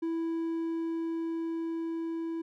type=tone with level ramp; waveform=triangle; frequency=329.6 Hz; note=E4; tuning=in tune; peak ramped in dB=-27 to -30 dBFS; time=0.02-2.42 s; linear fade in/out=10 ms; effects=none